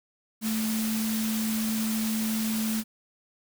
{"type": "tone in noise", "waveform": "sine", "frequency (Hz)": 220, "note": "A3", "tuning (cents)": 0, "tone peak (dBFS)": -26, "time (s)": [0.41, 2.84], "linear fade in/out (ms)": 50, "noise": "white", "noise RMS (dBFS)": -34, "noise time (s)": [0.41, 2.84], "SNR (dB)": 5, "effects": []}